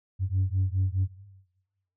sine beating tone pair, 92.5 / 97.3 Hz, F#2 / G2, 0 / -12 cents, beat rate 4.8 Hz, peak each -25 dBFS, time 0.19-1.08 s, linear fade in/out 50 ms, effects noise-tail reverb RT60 1.0 s tail -17 dB re dry + tanh soft clip ceiling -19 dBFS

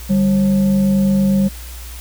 sine tone with frequency modulation, 195.9 Hz, G3, 1 cent flat, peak -11 dBFS, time 0.09-1.49 s, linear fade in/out 20 ms, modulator 343 Hz, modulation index 0.39, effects added 60 Hz sine -30 dBFS peak until 2 s + white hiss -37 dBFS RMS until 2 s

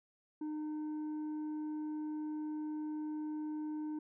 triangle tone with tanh clipping, 305.3 Hz, D#4, 33 cents flat, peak -38 dBFS, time 0.41-3.99 s, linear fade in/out 5 ms, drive 9 dB, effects none

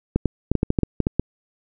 clicks, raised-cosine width 3 ms, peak -5 dBFS, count 11, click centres 0.16 / 0.257 / 0.516 / 0.553 / 0.631 / 0.704 / 0.788 / 0.833 / 1.003 / 1.069 / 1.196 s, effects none

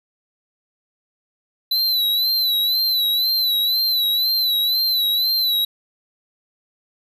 square tone with vibrato, 4000 Hz, B7, 21 cents sharp, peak -17 dBFS, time 1.71-5.65 s, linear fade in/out 5 ms, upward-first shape sine, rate 2 Hz, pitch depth 73 cents each way, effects none

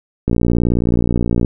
click train, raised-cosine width 3 ms, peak -3 dBFS, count 70, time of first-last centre 0.28-1.448 s, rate 59.1 Hz, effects none

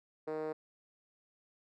5% pulse tone with band-pass filter, 155.56 Hz, D#3, in tune, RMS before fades -38 dBFS, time 0.27-0.53 s, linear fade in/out 10 ms, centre 440 Hz, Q 3.3, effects none

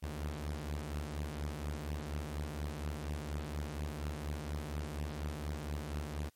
sawtooth beating tone pair, 73 / 77.2 Hz, D2 / D#2, -10 / -13 cents, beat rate 4.2 Hz, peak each -35 / -38 dBFS, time 0.02-6.3 s, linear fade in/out 20 ms, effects white hiss -74 dBFS RMS until 6.35 s + MP3 64 kbps

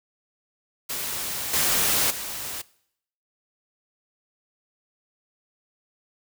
white noise with level steps, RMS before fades -30 / -22 / -33 dBFS, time 0.89-2.62 s, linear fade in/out 10 ms, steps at 1.53 / 2.1 s, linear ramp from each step 10 ms, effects noise-tail reverb RT60 0.7 s tail -21 dB re dry

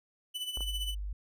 45% pulse tone with tremolo, 2990 Hz, F#7, 17 cents sharp, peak -32 dBFS, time 0.34-0.95 s, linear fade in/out 20 ms, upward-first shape sine, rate 15 Hz, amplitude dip 65%
sine tone, 50 Hz, G1, 35 cents sharp, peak -34 dBFS, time 0.57-1.13 s, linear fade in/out 5 ms
clicks, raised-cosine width 1 ms, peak -31 dBFS, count 2, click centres 0.573 / 0.607 s
effects none

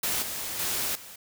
white noise with level steps, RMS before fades -28 / -34 / -29 / -45 dBFS, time 0.03-1.16 s, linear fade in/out 5 ms, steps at 0.22 / 0.59 / 0.95 s, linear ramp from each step 5 ms, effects none

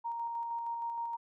sine tone with tremolo, 932.3 Hz, A#5, in tune, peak -33 dBFS, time 0.04-1.17 s, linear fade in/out 20 ms, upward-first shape square, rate 6.4 Hz, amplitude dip 25%, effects none

